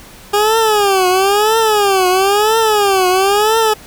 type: tone with vibrato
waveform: 20% pulse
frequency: 405.6 Hz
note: G#4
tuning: 41 cents flat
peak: -5 dBFS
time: 0.33-3.74 s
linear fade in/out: 10 ms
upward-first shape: triangle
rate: 1 Hz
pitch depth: 200 cents each way
effects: pink hiss -38 dBFS RMS until 3.86 s